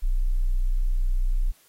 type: tone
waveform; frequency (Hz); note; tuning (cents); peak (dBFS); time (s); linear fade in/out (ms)
sine; 30.87; B0; 0; -19; 0.02-1.52; 20
effects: white hiss -59 dBFS RMS until 1.68 s + AAC 48 kbps